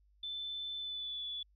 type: tone with pitch glide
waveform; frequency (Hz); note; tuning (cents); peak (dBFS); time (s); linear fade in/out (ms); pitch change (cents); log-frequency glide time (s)
sine; 3523 to 3441; A7 to A7; +1 to -39; -38; 0.23-1.43; 5; -40; 0.78-1.24
effects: added 50 Hz sine -65 dBFS peak until 1.55 s